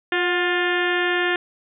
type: harmonic tone with a mistuned harmonic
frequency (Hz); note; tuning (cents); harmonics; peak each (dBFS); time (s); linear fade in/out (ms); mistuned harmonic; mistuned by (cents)
353.1; F4; +19; 1 / 2 / 3 / 4 / 5 / 6 / 7 / 8 / 9 / 10; -23 / -29 / -32 / -28 / -23 / -32 / -32 / -32 / -34 / -38; 0.12-1.36; 2; 2; +45
effects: none